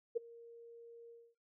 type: tone with ADSR envelope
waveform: sine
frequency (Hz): 466.3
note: A#4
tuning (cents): +1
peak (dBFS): -29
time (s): 0.15-1.35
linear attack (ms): 19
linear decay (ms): 12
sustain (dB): -23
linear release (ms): 250
effects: noise-tail reverb RT60 0.3 s tail -24 dB re dry